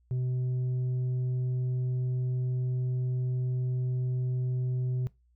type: tone with tanh clipping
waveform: sine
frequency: 126.5 Hz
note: B2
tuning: 42 cents sharp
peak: -28 dBFS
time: 0.11-5.07 s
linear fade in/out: 0 ms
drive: 4 dB
effects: noise-tail reverb RT60 0.2 s tail -20 dB re dry + added 60 Hz sine -63 dBFS peak until 5.35 s